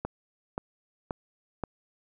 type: click train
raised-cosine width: 1 ms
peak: -17 dBFS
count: 4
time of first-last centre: 0.05-1.637 s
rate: 1.89 Hz
effects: none